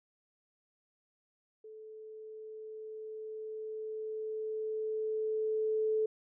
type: tone with level ramp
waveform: sine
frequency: 435.2 Hz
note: A4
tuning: 19 cents flat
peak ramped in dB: -47 to -27 dBFS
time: 1.64-6.06 s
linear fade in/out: 5 ms
effects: none